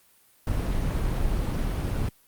brown noise, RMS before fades -26 dBFS, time 0.47-2.09 s, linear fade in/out 2 ms, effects white hiss -60 dBFS RMS until 2.27 s + Opus 32 kbps

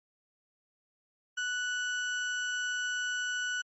35% pulse tone, 1480 Hz, F#6, in tune, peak -29 dBFS, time 1.37-3.62 s, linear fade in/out 10 ms, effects MP3 32 kbps

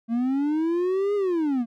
triangle linear two-way sweep, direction up then down, 224.8 to 415.3 to 224.8 Hz, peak -19 dBFS, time 0.08-1.66 s, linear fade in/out 50 ms, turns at 1.15 s, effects none

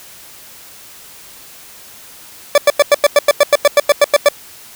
40% pulse tone bursts, 579 Hz, D5, 25 cents flat, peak -4 dBFS, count 15, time 2.55-4.287 s, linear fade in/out 2 ms, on 29 ms, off 93 ms, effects white hiss -38 dBFS RMS until 4.75 s

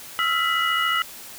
sine tone cluster, 1298 / 1372 / 1988 / 2906 Hz, E6 / F6 / B6 / F#7, -27 / -31 / +11 / -32 cents, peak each -25 dBFS, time 0.19-1.02 s, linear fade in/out 0 ms, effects white hiss -40 dBFS RMS until 1.38 s

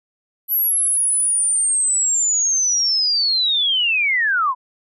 sine linear sweep, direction down, 11840 to 962 Hz, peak -15 dBFS, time 0.48-4.55 s, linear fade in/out 50 ms, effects none

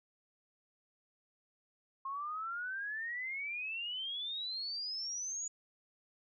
sine exponential sweep, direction up, 1067 to 6900 Hz, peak -37 dBFS, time 2.05-5.48 s, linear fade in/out 5 ms, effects none

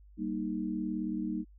sine chord, Eb major, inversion first, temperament just, 194.45 / 233.3 / 311.1 Hz, G3 / Bb3 / Eb4, -14 / +2 / 0 cents, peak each -36 / -36 / -35 dBFS, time 0.17-1.45 s, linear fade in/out 50 ms, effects added 50 Hz sine -53 dBFS peak until 1.58 s

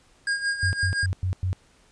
square tone with tremolo, 1623 Hz, G#6, 40 cents flat, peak -22 dBFS, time 0.27-1.06 s, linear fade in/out 2 ms, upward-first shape sine, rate 5.8 Hz, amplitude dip 70%
sine tone bursts, 92.5 Hz, F#2, in tune, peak -22 dBFS, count 5, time 0.63-1.53 s, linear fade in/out 0 ms, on 100 ms, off 100 ms
effects pink hiss -59 dBFS RMS until 1.91 s + resampled to 22050 Hz

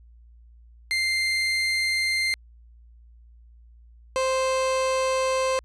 30% pulse tone pair in turn, 2093 / 523.2 Hz, C7 / C5, 0 / 0 cents, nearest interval 2 octaves, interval 2400 cents, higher first, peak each -19 dBFS, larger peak neither, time 0.91-2.34 / 4.16-5.59 s, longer neither, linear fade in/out 0 ms, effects added 58 Hz sine -48 dBFS peak until 5.64 s + resampled to 22050 Hz

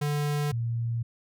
square / sine tone pair in turn, 146.83 / 116.54 Hz, D3 / A#2, 0 / 0 cents, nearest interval major third, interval 400 cents, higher first, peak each -26 dBFS, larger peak neither, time 0.01-0.52 / 0.52-1.03 s, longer neither, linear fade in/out 10 ms, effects none

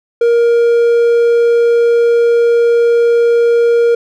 triangle tone, 469.7 Hz, A#4, 13 cents sharp, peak -5 dBFS, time 0.21-3.95 s, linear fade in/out 5 ms, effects none

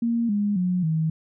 sine tone with pitch steps, 233.1 / 205.3 / 180.79 / 159.21 Hz, A#3 / G#3 / F#3 / D#3, 0 / -20 / -40 / +40 cents, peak -20 dBFS, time 0.02-1.1 s, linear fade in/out 5 ms, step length 270 ms, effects none

